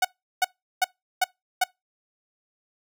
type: tone bursts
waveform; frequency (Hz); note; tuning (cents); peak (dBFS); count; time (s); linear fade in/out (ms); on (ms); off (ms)
sawtooth; 740; F#5; 0; -14; 5; 0.02-1.64; 5; 28; 370
effects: noise-tail reverb RT60 0.2 s tail -25 dB re dry